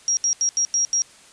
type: tone bursts at uneven times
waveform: sine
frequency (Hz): 5650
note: F8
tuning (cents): +19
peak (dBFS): -17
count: 6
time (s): 0.08-0.17 / 0.24-0.33 / 0.41-0.49 / 0.57-0.65 / 0.74-0.85 / 0.93-1.02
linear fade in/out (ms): 0
effects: white hiss -49 dBFS RMS until 1.32 s + resampled to 22050 Hz